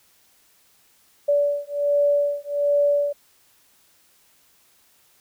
sine beating tone pair, 576 / 577.3 Hz, D5 / D5, -34 / -30 cents, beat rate 1.3 Hz, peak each -21 dBFS, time 1.28-3.13 s, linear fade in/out 10 ms, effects white hiss -59 dBFS RMS until 5.2 s

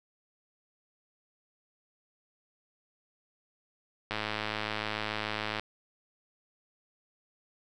click train, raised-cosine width 0.3 ms, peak -16 dBFS, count 160, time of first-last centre 4.11-5.596 s, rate 107 Hz, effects none

